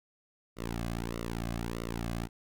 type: tone with flanger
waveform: sawtooth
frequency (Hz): 57.6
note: A#1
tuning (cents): -20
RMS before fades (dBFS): -36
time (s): 0.56-2.29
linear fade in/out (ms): 50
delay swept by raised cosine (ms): 1.2 to 2.2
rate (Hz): 1.6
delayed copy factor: -1
effects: none